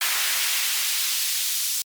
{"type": "noise with high-pass filter sweep", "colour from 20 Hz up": "pink", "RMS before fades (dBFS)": -24, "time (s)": [0.01, 1.82], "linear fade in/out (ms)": 2, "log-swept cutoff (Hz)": [1600, 4800], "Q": 0.89, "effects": ["MP3 96 kbps"]}